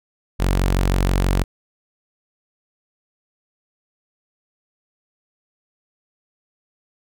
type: tone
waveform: sawtooth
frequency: 46.25 Hz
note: F#1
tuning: in tune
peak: -12 dBFS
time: 0.39-1.44 s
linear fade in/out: 20 ms
effects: none